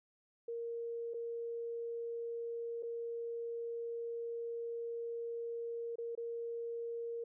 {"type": "tone with dropouts", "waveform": "sine", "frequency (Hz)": 466.2, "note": "A#4", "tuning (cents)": 0, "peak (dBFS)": -38, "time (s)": [0.48, 7.24], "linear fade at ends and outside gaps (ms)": 5, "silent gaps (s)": [[1.137, 1.142], [2.826, 2.831], [5.957, 5.983], [6.152, 6.175]], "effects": []}